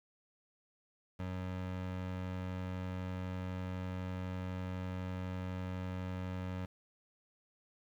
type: tone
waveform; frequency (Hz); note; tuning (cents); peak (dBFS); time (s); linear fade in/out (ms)
25% pulse; 92; F#2; -9; -34; 1.19-6.66; 10
effects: low-pass 3000 Hz 12 dB/octave + 10-bit